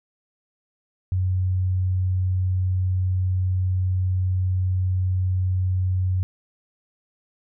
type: tone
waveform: sine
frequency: 92.5 Hz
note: F#2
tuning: in tune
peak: -19 dBFS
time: 1.12-6.23 s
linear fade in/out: 0 ms
effects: none